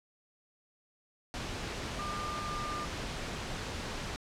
sine tone in noise, 1200 Hz, D6, 37 cents sharp, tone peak -37 dBFS, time 1.99-2.85 s, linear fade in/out 0 ms, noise pink, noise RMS -38 dBFS, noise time 1.34-4.16 s, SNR -2 dB, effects low-pass 6000 Hz 12 dB/octave

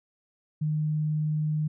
sine tone, 153.1 Hz, D#3, 28 cents flat, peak -24 dBFS, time 0.61-1.68 s, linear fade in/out 10 ms, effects none

